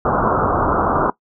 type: low-pass noise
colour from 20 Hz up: white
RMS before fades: -17 dBFS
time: 0.05-1.1 s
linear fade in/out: 2 ms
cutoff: 1400 Hz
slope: 96 dB/octave
effects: noise-tail reverb RT60 0.1 s tail -18 dB re dry